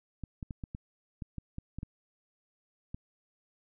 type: clicks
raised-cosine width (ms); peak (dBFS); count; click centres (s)
5; -26; 11; 0.237 / 0.428 / 0.508 / 0.638 / 0.749 / 1.222 / 1.383 / 1.584 / 1.786 / 1.831 / 2.945
effects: none